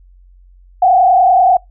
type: tone with frequency modulation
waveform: sine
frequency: 740 Hz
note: F#5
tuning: in tune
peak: -6 dBFS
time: 0.82-1.57 s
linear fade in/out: 5 ms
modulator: 30.4 Hz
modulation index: 1.2
effects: noise-tail reverb RT60 0.2 s tail -24 dB re dry + added 45 Hz sine -41 dBFS peak until 1.7 s